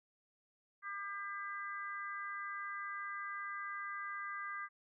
harmonic tone, 400.3 Hz, G4, 36 cents sharp, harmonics 3 / 4 / 5, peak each -43 / -45 / -47 dBFS, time 0.82-4.69 s, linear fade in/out 50 ms, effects none

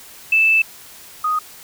sine tone pair in turn, 2637 / 1244.5 Hz, E7 / D#6, 0 / 0 cents, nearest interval octave + minor second, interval 1300 cents, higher first, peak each -11 / -16 dBFS, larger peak first, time 0.32-0.62 / 1.24-1.39 s, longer first, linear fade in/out 5 ms, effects white hiss -41 dBFS RMS until 1.63 s

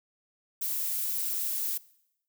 violet noise, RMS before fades -31 dBFS, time 0.61-1.78 s, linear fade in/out 10 ms, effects noise-tail reverb RT60 0.8 s tail -21 dB re dry

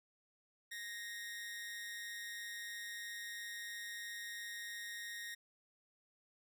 sawtooth tone with amplitude modulation, 1863 Hz, A#6, 2 cents flat, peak -38 dBFS, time 0.71-5.35 s, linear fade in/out 10 ms, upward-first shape sine, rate 206 Hz, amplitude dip 55%, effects none

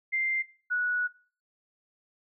sine tone pair in turn, 2093 / 1468.1 Hz, C7 / F#6, 0 / -14 cents, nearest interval tritone, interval 614 cents, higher first, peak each -25 dBFS, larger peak neither, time 0.12-0.43 / 0.7-1.08 s, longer second, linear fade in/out 20 ms, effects noise-tail reverb RT60 0.4 s tail -19 dB re dry

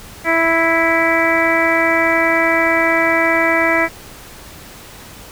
harmonic tone, 329.6 Hz, E4, in tune, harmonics 1 / 2 / 3 / 4 / 5 / 6 / 7, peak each -20 / -18 / -22 / -22 / -22 / -17 / -20 dBFS, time 0.24-3.89 s, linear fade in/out 50 ms, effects pink hiss -37 dBFS RMS until 5.31 s

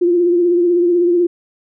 sine tone with vibrato, 349.2 Hz, F4, in tune, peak -10 dBFS, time 0.01-1.27 s, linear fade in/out 10 ms, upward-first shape triangle, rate 16 Hz, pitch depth 53 cents each way, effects none

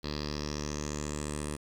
10% pulse tone with low-pass filter sweep, 74.3 Hz, D2, 21 cents sharp, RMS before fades -36 dBFS, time 0.03-1.57 s, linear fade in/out 20 ms, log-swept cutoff 4400 to 9300 Hz, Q 6.5, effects 10-bit

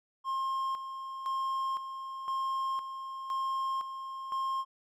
triangle tone with tremolo, 1066 Hz, C6, 32 cents sharp, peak -28 dBFS, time 0.24-4.65 s, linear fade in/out 50 ms, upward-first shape square, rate 0.98 Hz, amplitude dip 60%, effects none

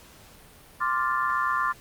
sine chord, D minor seventh, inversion third, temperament equal, 1046.5 / 1174.7 / 1396.9 / 1760 Hz, C6 / D6 / F6 / A6, 0 / 0 / 0 / 0 cents, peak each -27 / -27 / -30 / -31 dBFS, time 0.8-1.73 s, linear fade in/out 20 ms, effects pink hiss -51 dBFS RMS until 1.8 s + Opus 48 kbps

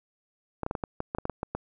clicks, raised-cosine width 1 ms, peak -16 dBFS, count 12, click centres 0.633 / 0.664 / 0.711 / 0.752 / 0.838 / 1.004 / 1.149 / 1.185 / 1.254 / 1.297 / 1.431 / 1.55 s, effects none

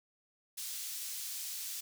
pink high-pass noise, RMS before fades -41 dBFS, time 0.57-1.81 s, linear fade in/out 10 ms, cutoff 4900 Hz, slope 12 dB/octave, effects none

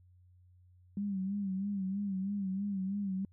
sine tone with vibrato, 196 Hz, G3, in tune, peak -32 dBFS, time 0.97-3.25 s, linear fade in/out 2 ms, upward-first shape sine, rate 3.1 Hz, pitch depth 75 cents each way, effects added 90 Hz sine -59 dBFS peak until 3.32 s

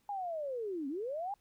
sine linear two-way sweep, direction down then up, 830.6 to 261.6 to 830.6 Hz, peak -35 dBFS, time 0.09-1.34 s, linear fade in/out 2 ms, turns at 0.88 s, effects pink hiss -74 dBFS RMS until 1.4 s

